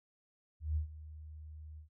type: tone with ADSR envelope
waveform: sine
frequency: 77 Hz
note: D#2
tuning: 17 cents flat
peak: -29 dBFS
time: 0.6-1.89 s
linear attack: 160 ms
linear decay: 110 ms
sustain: -17 dB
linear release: 110 ms
effects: none